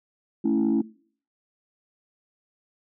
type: chord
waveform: sine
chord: A major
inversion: none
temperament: equal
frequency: 220 / 277.2 / 329.6 Hz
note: A3 / C#4 / E4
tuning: 0 / 0 / 0 cents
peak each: -23 dBFS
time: 0.44-0.82 s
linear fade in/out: 10 ms
effects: noise-tail reverb RT60 0.5 s tail -22 dB re dry + tanh soft clip ceiling -15 dBFS